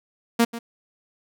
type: tone with echo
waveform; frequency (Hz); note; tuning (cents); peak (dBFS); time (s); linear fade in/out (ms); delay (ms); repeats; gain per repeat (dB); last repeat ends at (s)
sawtooth; 233.1; A#3; 0; -11; 0.39-0.45; 10; 140; 1; -15; 0.59
effects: none